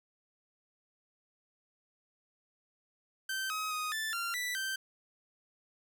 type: tone with pitch steps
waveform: sawtooth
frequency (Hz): 1551 / 1268 / 1247 / 1760 / 1382 / 1973 / 1557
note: G6 / D#6 / D#6 / A6 / F6 / B6 / G6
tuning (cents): -19 / +32 / +3 / 0 / -19 / -2 / -12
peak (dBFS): -30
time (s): 3.29-4.76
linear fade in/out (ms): 5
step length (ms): 210
effects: none